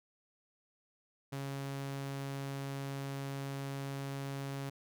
sawtooth tone, 137.9 Hz, C#3, 9 cents flat, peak -34 dBFS, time 1.32-4.7 s, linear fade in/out 10 ms, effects none

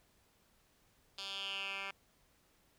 10% pulse tone with band-pass filter sweep, 196 Hz, G3, in tune, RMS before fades -42 dBFS, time 1.18-1.91 s, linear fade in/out 2 ms, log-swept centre 4000 to 2100 Hz, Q 4.4, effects pink hiss -71 dBFS RMS until 2.78 s

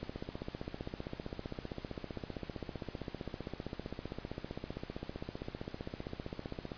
click train, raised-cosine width 2 ms, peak -26 dBFS, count 104, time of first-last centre 0.03-6.718 s, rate 15.4 Hz, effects pink hiss -52 dBFS RMS until 6.77 s + resampled to 11025 Hz

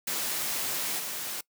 white noise with level steps, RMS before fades -31 / -35 dBFS, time 0.07-1.41 s, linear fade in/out 5 ms, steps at 0.98 s, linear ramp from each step 20 ms, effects noise-tail reverb RT60 0.1 s tail -23 dB re dry + high-pass 150 Hz 12 dB/octave

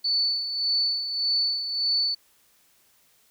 sine tone with tremolo, 4482 Hz, C#8, 18 cents sharp, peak -20 dBFS, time 0.04-2.15 s, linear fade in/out 10 ms, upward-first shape sine, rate 1.7 Hz, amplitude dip 60%, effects white hiss -62 dBFS RMS until 3.3 s

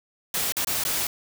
white noise with dropouts, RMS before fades -26 dBFS, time 0.34-1.07 s, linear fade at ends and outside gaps 2 ms, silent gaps 0.522-0.567 / 0.647-0.671 / 0.838-0.85 s, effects none

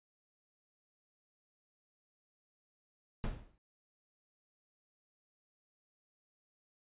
brown noise with exponential decay, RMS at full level -33 dBFS, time 3.24-3.58 s, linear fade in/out 0 ms, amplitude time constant 72 ms, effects resampled to 8000 Hz

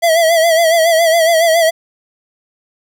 square tone with vibrato, 659.3 Hz, E5, in tune, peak -9 dBFS, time 0.02-1.71 s, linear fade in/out 20 ms, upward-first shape sine, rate 7.2 Hz, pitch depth 65 cents each way, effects none

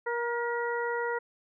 harmonic tone with a mistuned harmonic, 473.5 Hz, A#4, 27 cents sharp, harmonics 1 / 2 / 3 / 4, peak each -31 / -34 / -36 / -37 dBFS, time 0.06-1.19 s, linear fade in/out 10 ms, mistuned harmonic 4, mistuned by +21 cents, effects none

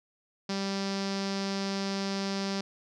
sawtooth tone with low-pass filter, 196 Hz, G3, in tune, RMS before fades -32 dBFS, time 0.49-2.61 s, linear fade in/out 5 ms, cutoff 5100 Hz, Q 4, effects none

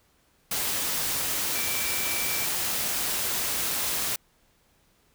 sine tone in noise, 2329 Hz, D7, 15 cents flat, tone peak -34 dBFS, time 1.55-2.45 s, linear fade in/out 5 ms, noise white, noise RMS -28 dBFS, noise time 0.51-4.16 s, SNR -9 dB, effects pink hiss -65 dBFS RMS until 5.14 s

